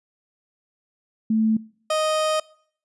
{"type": "tone pair in turn", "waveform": ["sine", "30% pulse"], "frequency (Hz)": [220, 622.3], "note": ["A3", "D#5"], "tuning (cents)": [0, 0], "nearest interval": "octave + tritone", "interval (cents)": 1800, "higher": "second", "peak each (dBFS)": -17, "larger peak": "neither", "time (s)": [[1.3, 1.57], [1.9, 2.4]], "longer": "second", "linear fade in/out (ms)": 5, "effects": ["noise-tail reverb RT60 0.6 s tail -24 dB re dry", "resampled to 24000 Hz"]}